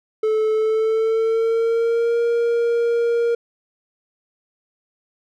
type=tone with pitch glide; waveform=triangle; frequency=435 to 468.9 Hz; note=A4 to A#4; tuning=-20 to +10 cents; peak=-14 dBFS; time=0.23-3.35 s; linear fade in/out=5 ms; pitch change=+130 cents; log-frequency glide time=0.53-2.19 s; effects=none